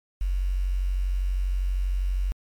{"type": "tone with quantisation", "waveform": "sine", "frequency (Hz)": 46.25, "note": "F#1", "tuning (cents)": 0, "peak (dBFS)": -22, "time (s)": [0.21, 2.32], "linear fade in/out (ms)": 0, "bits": 8, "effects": ["MP3 96 kbps"]}